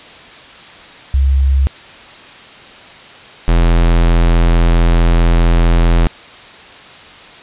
sine / square tone pair in turn, 67.6 / 42.31 Hz, C#2 / E1, -43 / +46 cents, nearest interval minor sixth, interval 811 cents, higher first, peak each -8 dBFS, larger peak neither, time 1.14-1.67 / 3.48-6.07 s, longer second, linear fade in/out 0 ms, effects white hiss -36 dBFS RMS until 7.42 s + resampled to 8000 Hz

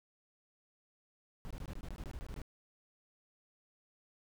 brown noise bursts, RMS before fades -43 dBFS, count 13, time 1.45-2.417 s, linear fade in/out 0 ms, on 55 ms, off 21 ms, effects none

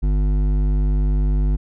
triangle tone with hard clipping, 50 Hz, G1, 35 cents sharp, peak -17 dBFS, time 0.02-1.57 s, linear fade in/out 20 ms, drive 15 dB, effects none

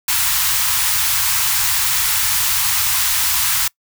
white band-stop noise, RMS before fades -17 dBFS, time 0.08-3.68 s, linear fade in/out 5 ms, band 130 to 840 Hz, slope 48 dB/octave, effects noise-tail reverb RT60 0.1 s tail -24 dB re dry

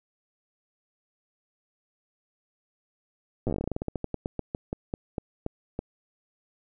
slowing click train, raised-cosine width 2 ms, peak -16 dBFS, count 27, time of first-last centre 3.47-5.791 s, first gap 8 ms, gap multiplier 1.16, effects none

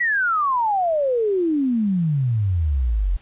sine exponential sweep, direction down, 1975.5 to 41.73 Hz, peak -17 dBFS, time 0-3.17 s, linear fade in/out 10 ms, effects pink hiss -53 dBFS RMS until 3.21 s + resampled to 8000 Hz

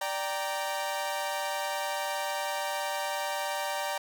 sawtooth chord, G minor, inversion second, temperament equal with one note detuned, 587.3 / 779.5 / 932.3 Hz, D5 / G5 / Bb5, 0 / -10 / 0 cents, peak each -31 dBFS, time 0.01-3.98 s, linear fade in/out 5 ms, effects none

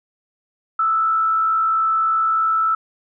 sine tone with frequency modulation, 1318.5 Hz, E6, in tune, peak -15 dBFS, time 0.79-2.75 s, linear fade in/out 5 ms, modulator 62.2 Hz, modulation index 0.36, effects none

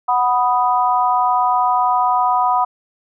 sine chord, B major, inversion second, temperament equal, 740 / 987.8 / 1244.5 Hz, F#5 / B5 / D#6, 0 / 0 / 0 cents, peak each -17 / -16 / -20 dBFS, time 0.08-2.65 s, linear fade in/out 10 ms, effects none

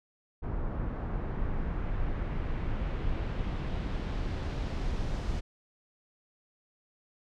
brown noise with low-pass filter sweep, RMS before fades -32 dBFS, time 0.42-5.41 s, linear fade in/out 20 ms, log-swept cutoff 1200 to 6200 Hz, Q 1, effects none

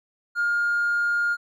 triangle tone, 1415 Hz, F6, 22 cents sharp, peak -17 dBFS, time 0.35-1.37 s, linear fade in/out 50 ms, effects tanh soft clip ceiling -17 dBFS

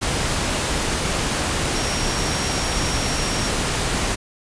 sine tone in noise, 5588 Hz, F8, in tune, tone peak -30 dBFS, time 1.74-3.5 s, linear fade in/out 20 ms, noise pink, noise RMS -22 dBFS, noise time 0.01-4.16 s, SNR -11 dB, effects resampled to 22050 Hz

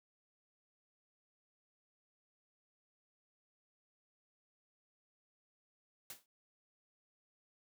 white noise with exponential decay, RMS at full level -44 dBFS, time 6.1-6.26 s, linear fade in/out 2 ms, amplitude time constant 33 ms, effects high-pass 100 Hz 12 dB/octave

